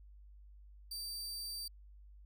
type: tone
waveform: sawtooth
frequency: 4654 Hz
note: D8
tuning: 17 cents flat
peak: -38 dBFS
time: 0.91-1.68 s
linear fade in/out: 5 ms
effects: added 50 Hz sine -54 dBFS peak until 2.25 s